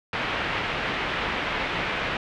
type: low-pass noise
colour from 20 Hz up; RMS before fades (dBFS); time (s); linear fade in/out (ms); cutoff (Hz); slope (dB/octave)
white; -28; 0.13-2.17; 2; 2800; 24
effects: none